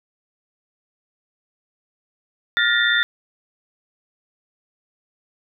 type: tone cluster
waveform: sine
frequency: 1416 / 1772 / 1889 / 3568 Hz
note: F6 / A6 / A#6 / A7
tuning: +23 / +12 / +22 / +23 cents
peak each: -21 dBFS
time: 2.57-3.03 s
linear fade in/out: 0 ms
effects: none